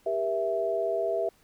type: chord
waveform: sine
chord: E diminished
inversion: first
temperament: just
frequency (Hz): 395.6 / 474.7 / 659.3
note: G4 / Bb4 / E5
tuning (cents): +16 / +31 / 0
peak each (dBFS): -31 / -33 / -27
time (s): 0.06-1.29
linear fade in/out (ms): 5
effects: pink hiss -63 dBFS RMS until 1.43 s